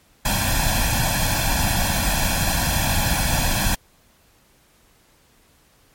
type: noise with comb filter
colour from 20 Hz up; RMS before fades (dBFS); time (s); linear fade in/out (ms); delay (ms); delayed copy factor
pink; -20; 0.25-3.75; 5; 1.2; +0.95
effects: pink hiss -57 dBFS RMS until 5.94 s + MP3 64 kbps